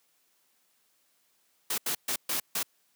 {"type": "noise bursts at uneven times", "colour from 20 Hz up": "white", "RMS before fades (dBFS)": -30, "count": 5, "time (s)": [[1.7, 1.78], [1.86, 1.95], [2.08, 2.16], [2.29, 2.4], [2.55, 2.63]], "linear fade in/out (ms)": 5, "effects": ["white hiss -70 dBFS RMS until 2.95 s", "high-pass 150 Hz 12 dB/octave"]}